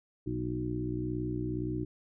harmonic tone with a mistuned harmonic, 61.74 Hz, B1, in tune, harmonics 1 / 2 / 3 / 4 / 5 / 6, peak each -41 / -36 / -43 / -44 / -35 / -39 dBFS, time 0.26-1.85 s, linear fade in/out 10 ms, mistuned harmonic 6, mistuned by -21 cents, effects none

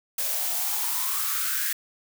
blue noise with high-pass filter sweep, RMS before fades -27 dBFS, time 0.18-1.73 s, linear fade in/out 5 ms, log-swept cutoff 550 to 1700 Hz, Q 5.9, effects none

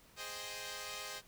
5% pulse chord, Ab major seventh, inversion none, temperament equal, 415.3 / 523.3 / 622.3 / 784 Hz, Ab4 / C5 / Eb5 / G5, 0 / 0 / 0 / 0 cents, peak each -38 / -35 / -36 / -39 dBFS, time 0.16-1.22 s, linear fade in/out 50 ms, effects pink hiss -63 dBFS RMS until 1.27 s

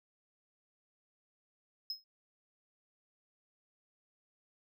triangle tone with exponential decay, 5140 Hz, E8, 45 cents flat, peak -31 dBFS, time 1.9-2.04 s, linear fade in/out 2 ms, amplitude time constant 29 ms, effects tanh soft clip ceiling -27 dBFS

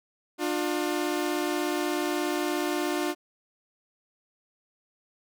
sawtooth tone pair together, 299.4 / 356 Hz, D4 / F4, +33 / +33 cents, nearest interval minor third, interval 300 cents, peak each -25 dBFS, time 0.38-3.15 s, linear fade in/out 50 ms, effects none

